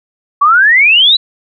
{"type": "exponential sweep", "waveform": "sine", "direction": "up", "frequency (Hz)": [1112, 4044], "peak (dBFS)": -4, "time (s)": [0.41, 1.17], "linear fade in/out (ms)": 10, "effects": []}